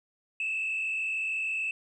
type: tone with frequency modulation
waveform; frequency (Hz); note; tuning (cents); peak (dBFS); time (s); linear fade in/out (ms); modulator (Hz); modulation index
sine; 2617; E7; -13; -27; 0.4-1.71; 2; 46.8; 1.5
effects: tanh soft clip ceiling -25 dBFS